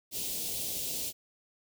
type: band-stop noise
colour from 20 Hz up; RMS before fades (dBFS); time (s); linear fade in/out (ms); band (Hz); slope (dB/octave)
white; -35; 0.11-1.13; 50; 640 to 2900; 24
effects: none